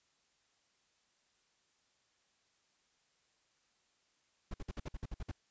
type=noise bursts; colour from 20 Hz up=brown; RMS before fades=-40 dBFS; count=10; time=4.51-5.315 s; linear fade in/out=5 ms; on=31 ms; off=55 ms; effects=white hiss -75 dBFS RMS until 5.5 s + resampled to 16000 Hz